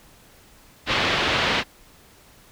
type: low-pass noise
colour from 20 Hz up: white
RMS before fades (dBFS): -22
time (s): 0.86-1.64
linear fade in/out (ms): 50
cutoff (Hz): 3600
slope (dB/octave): 24
effects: pink hiss -52 dBFS RMS until 2.51 s